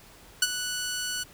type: tone with ADSR envelope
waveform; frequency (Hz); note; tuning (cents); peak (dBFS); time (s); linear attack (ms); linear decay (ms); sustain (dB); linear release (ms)
10% pulse; 1480; F#6; 0; -9; 0.42-1.24; 5; 36; -12; 16
effects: pink hiss -52 dBFS RMS until 1.33 s